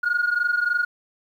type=tone pair together; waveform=sine; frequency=1429.7 / 1453 Hz; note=F6 / F#6; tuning=+40 / -32 cents; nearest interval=unison; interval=28 cents; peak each=-20 / -22 dBFS; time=0.03-0.85 s; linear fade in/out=10 ms; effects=tanh soft clip ceiling -15 dBFS + 9-bit